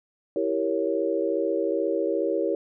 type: chord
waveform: sine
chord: E diminished seventh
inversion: none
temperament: equal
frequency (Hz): 329.6 / 392 / 466.2 / 554.4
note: E4 / G4 / Bb4 / Db5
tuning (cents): 0 / 0 / 0 / 0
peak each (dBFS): -28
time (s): 0.36-2.55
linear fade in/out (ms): 2
effects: none